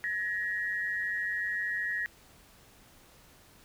sine tone pair together, 1696 / 1890.5 Hz, G#6 / A#6, +36 / +24 cents, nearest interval major second, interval 188 cents, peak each -35 / -31 dBFS, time 0.04-2.06 s, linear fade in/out 0 ms, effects pink hiss -58 dBFS RMS until 3.64 s

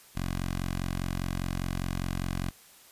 10% pulse tone with notch filter, 44.97 Hz, F#1, 49 cents flat, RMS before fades -32 dBFS, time 0.15-2.51 s, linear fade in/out 20 ms, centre 480 Hz, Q 1.1, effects white hiss -55 dBFS RMS until 2.91 s + resampled to 32000 Hz

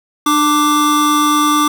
square tone pair together, 298.5 / 1174.7 Hz, D4 / D6, +28 / 0 cents, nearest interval 2 octaves, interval 2372 cents, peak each -15 / -13 dBFS, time 0.26-1.68 s, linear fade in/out 5 ms, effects none

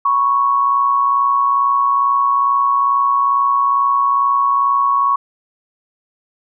sine tone pair together, 986.4 / 1108.7 Hz, B5 / C#6, -2 / 0 cents, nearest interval major second, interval 202 cents, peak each -21 / -12 dBFS, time 0.05-5.16 s, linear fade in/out 5 ms, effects none

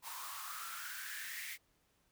white noise with high-pass filter sweep, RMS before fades -45 dBFS, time 0.02-1.58 s, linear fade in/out 50 ms, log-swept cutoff 940 to 2100 Hz, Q 7, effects pink hiss -75 dBFS RMS until 2.11 s

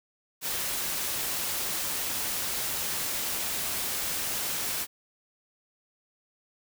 white noise, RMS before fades -31 dBFS, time 0.41-4.87 s, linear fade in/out 50 ms, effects none

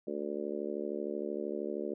harmonic tone, 73 Hz, D2, 10 cents flat, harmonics 3 / 4 / 5 / 6 / 7 / 8, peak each -42 / -42 / -38 / -40 / -44 / -43 dBFS, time 0.07-1.94 s, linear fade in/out 5 ms, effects none

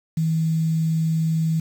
sine tone with quantisation, 160.9 Hz, E3, 42 cents flat, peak -18 dBFS, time 0.17-1.6 s, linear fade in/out 5 ms, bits 7, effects none

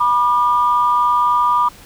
sine tone pair together, 976.4 / 1200 Hz, B5 / D6, -20 / +37 cents, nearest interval major third, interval 357 cents, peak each -14 dBFS, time 0-1.69 s, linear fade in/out 10 ms, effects tanh soft clip ceiling -4 dBFS + pink hiss -42 dBFS RMS until 1.85 s

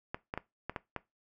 clicks, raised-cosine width 0.5 ms, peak -20 dBFS, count 6, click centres 0.145 / 0.339 / 0.376 / 0.696 / 0.762 / 0.963 s, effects noise-tail reverb RT60 0.2 s tail -19 dB re dry

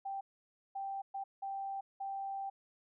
sine tone bursts at uneven times, 784 Hz, G5, in tune, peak -37 dBFS, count 5, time 0.05-0.21 / 0.75-1.02 / 1.14-1.24 / 1.42-1.81 / 2-2.5 s, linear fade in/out 10 ms, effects none

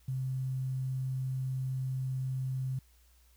sine tone with quantisation, 130.81 Hz, C3, in tune, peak -31 dBFS, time 0.08-2.79 s, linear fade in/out 5 ms, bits 10, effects added 60 Hz sine -61 dBFS peak until 3.36 s + white hiss -68 dBFS RMS until 3.36 s

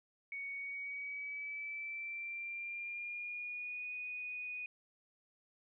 sine tone with pitch glide, 2232 to 2477 Hz, C#7 to D#7, +11 to -8 cents, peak -40 dBFS, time 0.32-4.66 s, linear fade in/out 2 ms, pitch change +181 cents, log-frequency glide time 0.54-3.91 s, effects none

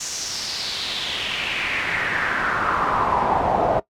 brown noise with band-pass filter sweep, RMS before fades -23 dBFS, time 0-3.8 s, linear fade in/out 10 ms, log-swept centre 6600 to 650 Hz, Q 3.7, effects noise-tail reverb RT60 0.1 s tail -18 dB re dry

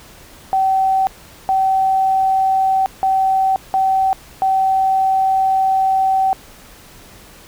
sine tone bursts at uneven times, 767 Hz, G5, 38 cents flat, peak -12 dBFS, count 5, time 0.53-1.07 / 1.49-2.86 / 3.03-3.56 / 3.74-4.13 / 4.42-6.33 s, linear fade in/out 0 ms, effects pink hiss -42 dBFS RMS until 7.47 s

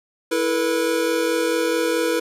square chord, E suspended fourth, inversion none, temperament equal with one note detuned, 329.6 / 440 / 484.6 Hz, E4 / A4 / B4, 0 / 0 / -33 cents, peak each -24 / -27 / -22 dBFS, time 0.31-2.2 s, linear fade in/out 10 ms, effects resampled to 32000 Hz + 9-bit

